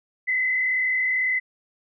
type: tone with frequency modulation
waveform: sine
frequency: 2025 Hz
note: B6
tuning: 43 cents sharp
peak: -20 dBFS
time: 0.27-1.4 s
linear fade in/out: 20 ms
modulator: 38 Hz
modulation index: 1.1
effects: none